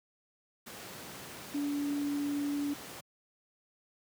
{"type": "tone in noise", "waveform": "sine", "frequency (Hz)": 287.4, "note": "D4", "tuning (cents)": -37, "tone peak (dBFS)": -30, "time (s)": [1.54, 2.74], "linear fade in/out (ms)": 10, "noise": "pink", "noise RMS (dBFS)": -45, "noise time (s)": [0.66, 3.01], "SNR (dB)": 12, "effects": ["high-pass 150 Hz 12 dB/octave"]}